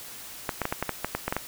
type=clicks; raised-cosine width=0.5 ms; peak=-11 dBFS; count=11; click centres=0.492 / 0.617 / 0.654 / 0.725 / 0.826 / 0.893 / 1.046 / 1.15 / 1.28 / 1.325 / 1.366 s; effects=white hiss -42 dBFS RMS until 1.47 s